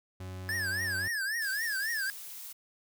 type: tone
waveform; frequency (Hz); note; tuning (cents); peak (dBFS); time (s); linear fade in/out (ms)
40% pulse; 92.9; F#2; +7; -38; 0.2-1.08; 5
type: tone with vibrato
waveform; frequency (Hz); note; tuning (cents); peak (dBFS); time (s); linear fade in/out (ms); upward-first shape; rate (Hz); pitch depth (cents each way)
square; 1700; G#6; +40; -31; 0.49-2.1; 0; triangle; 3.7; 200
type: noise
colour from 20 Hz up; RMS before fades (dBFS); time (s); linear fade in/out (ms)
blue; -44; 1.41-2.53; 10
effects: none